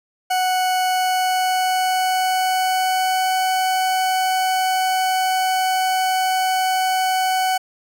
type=tone with pitch glide; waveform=40% pulse; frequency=740 to 749 Hz; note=F#5 to F#5; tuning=0 to +21 cents; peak=-16 dBFS; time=0.3-7.58 s; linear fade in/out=10 ms; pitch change=+21 cents; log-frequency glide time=0.87-3.31 s; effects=none